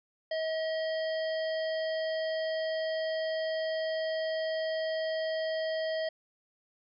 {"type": "harmonic tone with a mistuned harmonic", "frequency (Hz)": 638, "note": "D#5", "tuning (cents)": 43, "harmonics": [1, 3, 5, 7, 8], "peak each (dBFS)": [-30, -40, -44, -47, -48], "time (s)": [0.31, 6.09], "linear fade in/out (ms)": 5, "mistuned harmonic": 8, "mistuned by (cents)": -37, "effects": []}